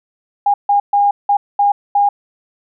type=tone bursts at uneven times; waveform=sine; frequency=812 Hz; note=G#5; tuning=39 cents flat; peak=-9 dBFS; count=6; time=0.46-0.54 / 0.69-0.8 / 0.93-1.11 / 1.29-1.37 / 1.59-1.72 / 1.95-2.09 s; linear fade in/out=5 ms; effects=none